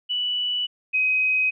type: tone pair in turn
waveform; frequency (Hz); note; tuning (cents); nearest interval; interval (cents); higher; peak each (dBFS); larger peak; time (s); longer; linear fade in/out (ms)
sine; 2960 / 2523; F#7 / D#7; 0 / +23; minor third; 277; first; -22 / -18; second; 0.09-0.67 / 0.93-1.51; neither; 20
effects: none